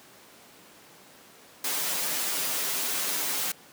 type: noise with comb filter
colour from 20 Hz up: white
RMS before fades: -29 dBFS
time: 1.64-3.52 s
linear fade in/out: 5 ms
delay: 8.7 ms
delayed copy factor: -0.9
effects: pink hiss -52 dBFS RMS until 3.72 s + high-pass 200 Hz 12 dB/octave